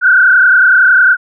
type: tone with frequency modulation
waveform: sine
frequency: 1490 Hz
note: F#6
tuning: 12 cents sharp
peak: -4 dBFS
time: 0.01-1.17 s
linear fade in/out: 50 ms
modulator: 30.9 Hz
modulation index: 2.2
effects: none